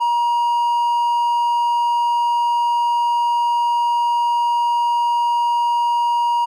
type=tone; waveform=triangle; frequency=950 Hz; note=A#5; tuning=33 cents sharp; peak=-13 dBFS; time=0-6.46 s; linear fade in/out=20 ms; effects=none